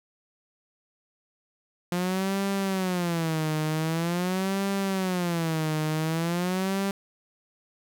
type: tone with vibrato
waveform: sawtooth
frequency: 174.61 Hz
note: F3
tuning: in tune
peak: -21 dBFS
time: 1.92-6.91 s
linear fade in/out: 2 ms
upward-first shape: sine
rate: 0.45 Hz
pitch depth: 210 cents each way
effects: 10-bit